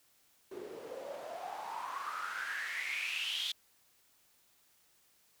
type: noise with band-pass filter sweep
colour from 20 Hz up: white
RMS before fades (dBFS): -40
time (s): 0.51-3.52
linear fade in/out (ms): 5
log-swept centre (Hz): 360 to 3500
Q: 8.2
effects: white hiss -69 dBFS RMS until 5.4 s